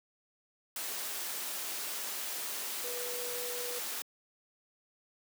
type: tone in noise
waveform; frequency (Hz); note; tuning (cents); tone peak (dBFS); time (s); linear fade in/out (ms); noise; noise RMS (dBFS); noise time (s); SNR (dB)
sine; 489; B4; -17; -40; 2.84-3.79; 2; white; -38; 0.76-4.02; -5
effects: high-pass 300 Hz 12 dB/octave